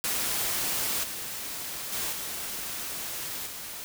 white noise with level steps, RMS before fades -29 / -36 / -31 / -35 / -39 dBFS, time 0.04-3.84 s, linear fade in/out 0 ms, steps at 1.03 / 1.92 / 2.12 / 3.46 s, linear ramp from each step 10 ms, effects none

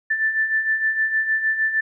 sine beating tone pair, 1760 / 1766.5 Hz, A6 / A6, 0 / +6 cents, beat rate 6.5 Hz, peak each -26 / -19 dBFS, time 0.1-1.81 s, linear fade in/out 10 ms, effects none

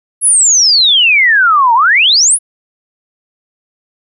sine exponential two-way sweep, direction down then up, 11000 to 893 to 11000 Hz, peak -5 dBFS, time 0.21-2.39 s, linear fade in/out 50 ms, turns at 1.74 s, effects none

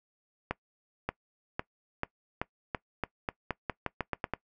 accelerating click train, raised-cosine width 0.5 ms, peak -15 dBFS, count 15, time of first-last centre 0.51-4.337 s, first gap 580 ms, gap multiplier 0.87, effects noise-tail reverb RT60 0.1 s tail -21 dB re dry

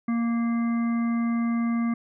harmonic tone with a mistuned harmonic, 233.1 Hz, A#3, in tune, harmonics 1 / 3 / 5 / 7 / 9, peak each -22 / -41 / -37 / -48 / -41 dBFS, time 0.08-1.94 s, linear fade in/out 5 ms, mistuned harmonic 9, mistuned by -16 cents, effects none

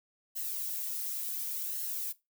violet noise with flanger, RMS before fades -36 dBFS, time 0.35-2.13 s, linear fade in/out 20 ms, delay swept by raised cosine 0.83 to 2.73 ms, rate 0.69 Hz, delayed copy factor -0.5, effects noise-tail reverb RT60 0.2 s tail -18 dB re dry

